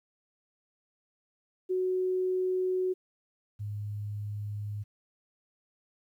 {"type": "tone pair in turn", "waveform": "sine", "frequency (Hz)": [370, 103.83], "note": ["F#4", "G#2"], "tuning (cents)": [0, 0], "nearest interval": "octave + minor seventh", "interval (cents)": 2200, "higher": "first", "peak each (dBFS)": [-26, -33], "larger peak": "first", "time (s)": [[1.69, 2.94], [3.59, 4.84]], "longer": "neither", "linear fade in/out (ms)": 20, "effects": ["11-bit"]}